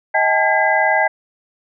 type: tone cluster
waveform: sine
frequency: 632 / 785 / 865 / 1622 / 2011 Hz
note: D#5 / G5 / A5 / G#6 / B6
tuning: +27 / +2 / -30 / -41 / +31 cents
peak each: -19 dBFS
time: 0.14-1.08 s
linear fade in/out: 10 ms
effects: none